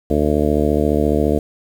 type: harmonic tone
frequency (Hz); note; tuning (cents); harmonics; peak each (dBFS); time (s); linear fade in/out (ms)
74.5; D2; +25; 1 / 2 / 3 / 4 / 5 / 6 / 7 / 8 / 9; -21 / -25 / -21 / -20 / -24 / -20 / -26 / -25 / -26; 0.1-1.39; 5
effects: 7-bit